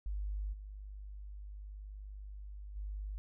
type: tone with level steps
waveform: sine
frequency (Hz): 50.4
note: G1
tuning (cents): +49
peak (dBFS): -35 / -44 / -38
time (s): 0.06-3.18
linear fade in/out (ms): 0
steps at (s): 0.52 / 2.75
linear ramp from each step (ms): 20
effects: none